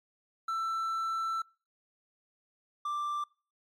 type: tone pair in turn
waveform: triangle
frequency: 1333 / 1178.5 Hz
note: E6 / D6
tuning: +19 / +6 cents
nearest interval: major second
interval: 213 cents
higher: first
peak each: -28 / -29 dBFS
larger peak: first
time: 0.48-1.42 / 2.85-3.24 s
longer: first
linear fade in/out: 5 ms
effects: noise-tail reverb RT60 0.4 s tail -26 dB re dry + MP3 64 kbps

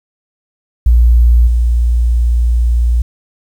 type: tone with level steps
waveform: sine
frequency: 59 Hz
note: A#1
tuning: 22 cents sharp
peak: -4 / -8 dBFS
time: 0.86-3.02 s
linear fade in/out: 5 ms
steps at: 1.47 s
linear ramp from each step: 5 ms
effects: 7-bit

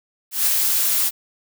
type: noise with ADSR envelope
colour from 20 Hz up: blue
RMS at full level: -17 dBFS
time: 0.31-1.11 s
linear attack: 150 ms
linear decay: 34 ms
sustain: -2 dB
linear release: 39 ms
effects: none

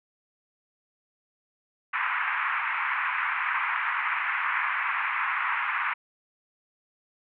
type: band-pass noise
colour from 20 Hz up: pink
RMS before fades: -28 dBFS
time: 1.93-5.94 s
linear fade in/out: 10 ms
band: 970 to 2400 Hz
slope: 48 dB/octave
effects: none

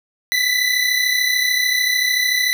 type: tone pair together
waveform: 25% pulse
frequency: 1975.5 / 2009 Hz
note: B6 / B6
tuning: 0 / +29 cents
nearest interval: unison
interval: 29 cents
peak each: -15 dBFS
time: 0.32-2.53 s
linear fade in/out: 0 ms
effects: none

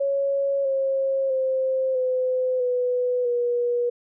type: tone with pitch steps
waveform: sine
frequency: 554.4 / 539.2 / 524.5 / 510.2 / 496.2 / 482.6 Hz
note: C#5 / C#5 / C5 / C5 / B4 / B4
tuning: 0 / -48 / +4 / -44 / +8 / -40 cents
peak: -20 dBFS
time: 0-3.9 s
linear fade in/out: 10 ms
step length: 650 ms
effects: none

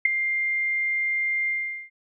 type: tone with ADSR envelope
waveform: sine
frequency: 2100 Hz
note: C7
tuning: 6 cents sharp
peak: -11 dBFS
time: 0.05-1.9 s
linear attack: 6 ms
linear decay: 7 ms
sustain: -11 dB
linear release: 420 ms
effects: none

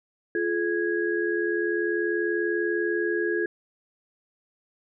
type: tone cluster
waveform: sine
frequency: 346.6 / 426.9 / 1655 Hz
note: F4 / G#4 / G#6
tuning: -13 / +48 / -6 cents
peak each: -26 / -28 / -29 dBFS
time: 0.35-3.46 s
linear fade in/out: 2 ms
effects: none

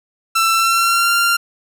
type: tone with pitch glide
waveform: sawtooth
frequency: 1337 to 1387.4 Hz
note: E6 to F6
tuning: +24 to -12 cents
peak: -9 dBFS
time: 0.35-1.37 s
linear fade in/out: 10 ms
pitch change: +64 cents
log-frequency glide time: 0.53-1.14 s
effects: none

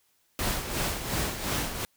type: noise with tremolo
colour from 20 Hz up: pink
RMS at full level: -28 dBFS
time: 0.39-1.85 s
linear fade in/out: 0 ms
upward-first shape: sine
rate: 2.8 Hz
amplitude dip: 60%
effects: white hiss -69 dBFS RMS until 1.96 s

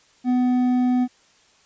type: tone with hard clipping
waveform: triangle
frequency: 249.7 Hz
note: B3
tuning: 19 cents sharp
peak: -18 dBFS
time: 0.24-1.08 s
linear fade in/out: 50 ms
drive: 9 dB
effects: white hiss -57 dBFS RMS until 1.65 s + resampled to 16000 Hz

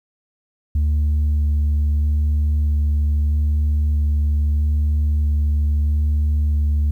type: tone with vibrato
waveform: sine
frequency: 74.3 Hz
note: D2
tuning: 21 cents sharp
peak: -12 dBFS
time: 0.75-6.91 s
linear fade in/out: 5 ms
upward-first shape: square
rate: 0.78 Hz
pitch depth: 9 cents each way
effects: tanh soft clip ceiling -14 dBFS + 9-bit

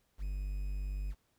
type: tone with quantisation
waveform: triangle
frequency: 49 Hz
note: G1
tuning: in tune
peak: -32 dBFS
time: 0.18-1.15 s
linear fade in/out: 50 ms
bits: 10
effects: pink hiss -75 dBFS RMS until 1.38 s

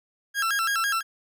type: tone with vibrato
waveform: 40% pulse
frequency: 1480 Hz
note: F#6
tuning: in tune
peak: -22 dBFS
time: 0.34-1.03 s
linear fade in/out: 50 ms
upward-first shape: square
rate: 6 Hz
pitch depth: 170 cents each way
effects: none

